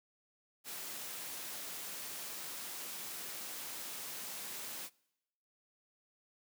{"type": "noise", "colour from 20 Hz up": "white", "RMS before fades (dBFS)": -44, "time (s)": [0.64, 4.9], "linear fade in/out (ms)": 50, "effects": ["noise-tail reverb RT60 0.9 s tail -25 dB re dry", "high-pass 150 Hz 12 dB/octave"]}